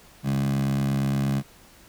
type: tone with high-pass filter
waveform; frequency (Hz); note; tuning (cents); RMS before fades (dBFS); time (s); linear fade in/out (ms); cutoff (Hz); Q
15% pulse; 68.6; C#2; -17; -24; 0.23-1.43; 50; 160; 9.8
effects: pink hiss -52 dBFS RMS until 1.88 s